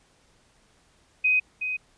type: tone with echo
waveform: sine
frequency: 2510 Hz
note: D#7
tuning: 15 cents sharp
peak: -18 dBFS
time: 1.24-1.4 s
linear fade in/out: 10 ms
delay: 370 ms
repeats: 1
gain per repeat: -8 dB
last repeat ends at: 1.77 s
effects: pink hiss -62 dBFS RMS until 1.97 s + resampled to 22050 Hz